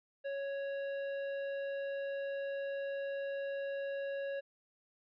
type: tone with hard clipping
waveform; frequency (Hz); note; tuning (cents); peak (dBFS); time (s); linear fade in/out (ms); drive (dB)
sine; 554.4; C#5; 0; -38; 0.24-4.41; 20; 10
effects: resampled to 11025 Hz